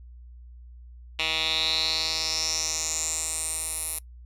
10% pulse tone with band-pass filter sweep, 159.3 Hz, D#3, 41 cents sharp, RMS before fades -28 dBFS, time 1.19-3.99 s, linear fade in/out 2 ms, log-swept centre 3100 to 11000 Hz, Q 5.5, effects noise-tail reverb RT60 0.1 s tail -23 dB re dry + added 60 Hz sine -43 dBFS peak until 4.25 s

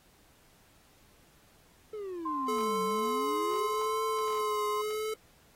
triangle exponential two-way sweep, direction down then up, 440.3 to 185 to 440.3 Hz, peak -34 dBFS, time 1.93-3.74 s, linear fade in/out 5 ms, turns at 2.82 s
sine tone, 1045 Hz, C6, 2 cents flat, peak -31 dBFS, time 2.25-4.82 s, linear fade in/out 10 ms
square tone with vibrato, 430.5 Hz, A4, 38 cents flat, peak -32 dBFS, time 2.48-5.14 s, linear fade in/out 5 ms, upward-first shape triangle, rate 0.8 Hz, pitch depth 46 cents each way
effects pink hiss -63 dBFS RMS until 5.55 s + AAC 48 kbps

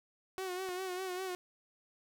sawtooth tone with vibrato, 370 Hz, F#4, in tune, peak -33 dBFS, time 0.38-1.35 s, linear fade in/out 0 ms, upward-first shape sine, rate 5 Hz, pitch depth 53 cents each way
clicks, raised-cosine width 0.5 ms, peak -33 dBFS, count 2, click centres 0.382 / 0.689 s
effects none

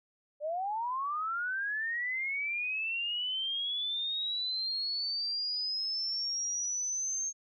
sine linear sweep, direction up, 575 to 6430 Hz, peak -31 dBFS, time 0.4-7.33 s, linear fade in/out 50 ms, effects none

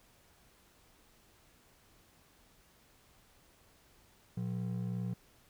triangle ring-modulated tone, 149.1 Hz, D3, 27 cents sharp, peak -29 dBFS, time 4.37-5.14 s, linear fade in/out 5 ms, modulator 31.3 Hz, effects pink hiss -65 dBFS RMS until 5.49 s

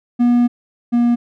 triangle tone pair in turn, 241.5 / 238.6 Hz, B3 / A#3, -39 / +41 cents, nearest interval unison, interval 20 cents, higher first, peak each -8 / -9 dBFS, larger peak first, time 0.19-0.48 / 0.92-1.16 s, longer first, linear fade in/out 20 ms, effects none

